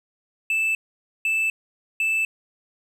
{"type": "tone bursts", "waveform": "triangle", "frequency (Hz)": 2637, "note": "E7", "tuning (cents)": 0, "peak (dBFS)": -18, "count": 3, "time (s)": [0.5, 2.25], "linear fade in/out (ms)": 2, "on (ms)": 250, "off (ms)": 500, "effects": []}